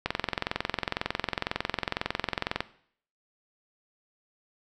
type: click train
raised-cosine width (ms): 0.3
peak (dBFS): -10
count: 57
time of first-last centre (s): 0.06-2.605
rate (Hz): 22
effects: noise-tail reverb RT60 0.6 s tail -17 dB re dry